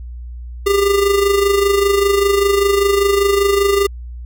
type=tone with amplitude modulation; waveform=square; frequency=400 Hz; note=G4; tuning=35 cents sharp; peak=-10 dBFS; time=0.66-3.87 s; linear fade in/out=10 ms; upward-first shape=sine; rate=25.1 Hz; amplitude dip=55%; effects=added 60 Hz sine -27 dBFS peak until 4.25 s